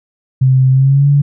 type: tone with pitch glide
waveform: sine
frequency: 130.81 to 142.65 Hz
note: C3 to C#3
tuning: 0 to +50 cents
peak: -6 dBFS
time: 0.41-1.22 s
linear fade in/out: 10 ms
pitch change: +150 cents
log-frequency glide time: 0.71-1.08 s
effects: none